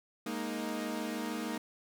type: chord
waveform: sawtooth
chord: Ab suspended second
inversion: none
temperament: equal with one note detuned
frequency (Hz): 207.7 / 234.2 / 311.1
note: Ab3 / Bb3 / Eb4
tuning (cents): 0 / +8 / 0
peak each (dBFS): -37 / -34 / -35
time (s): 0.26-1.58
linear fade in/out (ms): 5
effects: none